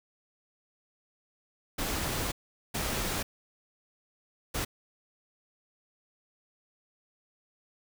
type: noise bursts at uneven times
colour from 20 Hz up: pink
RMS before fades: -32 dBFS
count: 3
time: 1.78-2.32 / 2.74-3.23 / 4.54-4.65 s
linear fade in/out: 10 ms
effects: none